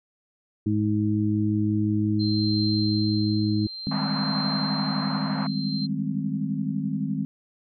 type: harmonic tone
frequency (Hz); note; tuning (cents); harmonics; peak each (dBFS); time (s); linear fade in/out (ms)
105.7; G#2; +31; 1 / 2 / 3; -25 / -25 / -25; 0.66-3.67; 5
type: tone with tremolo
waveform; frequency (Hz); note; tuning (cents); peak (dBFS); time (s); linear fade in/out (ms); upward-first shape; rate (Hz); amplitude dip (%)
sine; 4140; C8; -19; -27; 2.19-5.87; 20; triangle; 0.55; 70
type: chord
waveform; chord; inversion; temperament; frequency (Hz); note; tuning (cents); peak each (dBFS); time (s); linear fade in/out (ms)
sine; Ab major seventh; second; equal; 155.56 / 196 / 207.7 / 261.6; Eb3 / G3 / Ab3 / C4; 0 / 0 / 0 / 0; -30; 3.87-7.25; 0
type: band-pass noise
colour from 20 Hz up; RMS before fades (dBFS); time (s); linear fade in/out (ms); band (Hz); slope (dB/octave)
white; -34; 3.91-5.47; 5; 670 to 1300; 24
effects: none